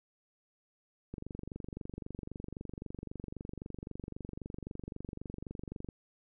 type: click train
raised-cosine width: 3 ms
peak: -28 dBFS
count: 114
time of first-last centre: 1.14-5.888 s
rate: 23.8 Hz
effects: none